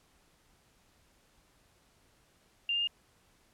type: tone with pitch steps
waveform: sine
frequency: 2794 / 2810 / 2826 Hz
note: F7 / F7 / F7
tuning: 0 / +10 / +20 cents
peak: -28 dBFS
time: 2.69-2.873 s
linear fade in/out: 2 ms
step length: 61 ms
effects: pink hiss -67 dBFS RMS until 3.53 s + low-pass 12000 Hz 12 dB/octave